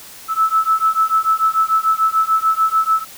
sine beating tone pair, 1305 / 1311.8 Hz, E6 / E6, -18 / -9 cents, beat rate 6.8 Hz, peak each -16 dBFS, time 0.28-3.05 s, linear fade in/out 50 ms, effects white hiss -38 dBFS RMS until 3.17 s

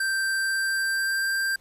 square tone with pitch glide, 1568 to 1579.8 Hz, G6 to G6, 0 to +13 cents, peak -24 dBFS, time 0-1.56 s, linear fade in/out 5 ms, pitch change +13 cents, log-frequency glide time 0.37-1.27 s, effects pink hiss -60 dBFS RMS until 1.6 s + resampled to 32000 Hz

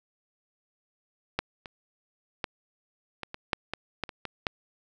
clicks, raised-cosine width 0.3 ms, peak -10 / -24 / -13 / -19 / -21 / -8 / -15 / -13 / -23 / -18 / -10 dBFS, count 11, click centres 1.39 / 1.658 / 2.442 / 3.233 / 3.344 / 3.532 / 3.736 / 4.037 / 4.092 / 4.253 / 4.468 s, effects none

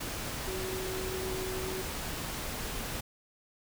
sine tone in noise, 374.7 Hz, F#4, 22 cents sharp, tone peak -36 dBFS, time 0.47-1.82 s, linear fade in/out 10 ms, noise pink, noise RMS -37 dBFS, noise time 0-3.01 s, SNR -2 dB, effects none

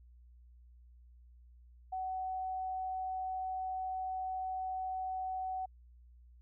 sine tone, 751 Hz, F#5, 26 cents sharp, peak -35 dBFS, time 1.92-5.66 s, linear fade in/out 10 ms, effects added 60 Hz sine -56 dBFS peak until 6.41 s

